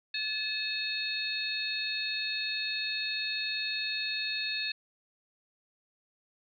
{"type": "harmonic tone with a mistuned harmonic", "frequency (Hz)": 863, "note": "A5", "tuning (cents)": -34, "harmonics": [2, 3, 4, 5], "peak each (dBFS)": [-39, -35, -37, -35], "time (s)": [0.14, 4.72], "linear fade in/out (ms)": 5, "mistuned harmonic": 4, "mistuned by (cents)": 120, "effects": []}